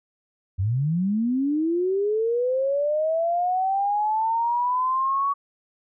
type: linear sweep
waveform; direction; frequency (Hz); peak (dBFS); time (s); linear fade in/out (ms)
sine; up; 88 to 1131; -20; 0.58-5.34; 20
effects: none